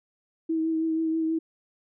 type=tone with vibrato; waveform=sine; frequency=322 Hz; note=E4; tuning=41 cents flat; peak=-23 dBFS; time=0.49-1.39 s; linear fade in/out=10 ms; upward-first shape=triangle; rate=6.2 Hz; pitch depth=24 cents each way; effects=none